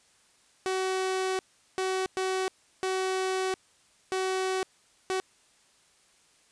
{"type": "tone bursts at uneven times", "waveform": "sawtooth", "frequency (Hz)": 376.7, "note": "F#4", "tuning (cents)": 31, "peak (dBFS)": -23, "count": 6, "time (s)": [[0.66, 1.39], [1.78, 2.06], [2.17, 2.48], [2.83, 3.54], [4.12, 4.63], [5.1, 5.2]], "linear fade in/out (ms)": 0, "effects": ["white hiss -63 dBFS RMS until 6.51 s", "resampled to 22050 Hz"]}